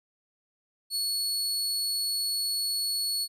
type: tone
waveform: sawtooth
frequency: 4392 Hz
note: C#8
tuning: 17 cents flat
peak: -24 dBFS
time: 0.9-3.28 s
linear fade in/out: 50 ms
effects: resampled to 32000 Hz